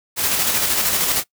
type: noise with tremolo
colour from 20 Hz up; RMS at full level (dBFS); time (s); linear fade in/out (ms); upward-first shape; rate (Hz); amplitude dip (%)
white; -18; 0.16-1.24; 50; square; 13; 30
effects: noise-tail reverb RT60 0.1 s tail -20 dB re dry